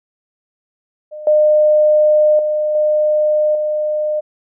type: tone with level steps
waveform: sine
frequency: 607 Hz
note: D#5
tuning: 43 cents flat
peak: -27 / -8 / -14 / -11 / -15 dBFS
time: 1.11-4.21 s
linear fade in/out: 20 ms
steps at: 1.27 / 2.39 / 2.75 / 3.55 s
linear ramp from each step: 2 ms
effects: none